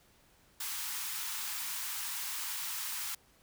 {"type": "high-pass noise", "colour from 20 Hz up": "white", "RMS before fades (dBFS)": -38, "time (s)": [0.6, 3.15], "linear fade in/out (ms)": 5, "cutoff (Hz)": 820, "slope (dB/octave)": 96, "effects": ["pink hiss -65 dBFS RMS until 3.42 s"]}